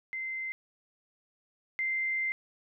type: tone pair in turn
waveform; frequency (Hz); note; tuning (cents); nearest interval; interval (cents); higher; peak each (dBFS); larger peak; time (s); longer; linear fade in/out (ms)
sine; 2075 / 2085; C7 / C7; -15 / -7; unison; 8; second; -33 / -28; second; 0.13-0.52 / 1.79-2.32; second; 0
effects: none